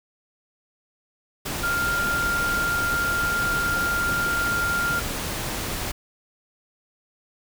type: tone in noise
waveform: sine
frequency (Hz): 1396.9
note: F6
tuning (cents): 0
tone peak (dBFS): -22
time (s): 1.63-5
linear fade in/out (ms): 10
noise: pink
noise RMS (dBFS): -29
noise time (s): 1.45-5.92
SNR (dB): +4
effects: none